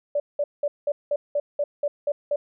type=tone bursts; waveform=sine; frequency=581 Hz; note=D5; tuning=19 cents flat; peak=-20 dBFS; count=10; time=0.15-2.36 s; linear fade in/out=5 ms; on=50 ms; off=190 ms; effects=none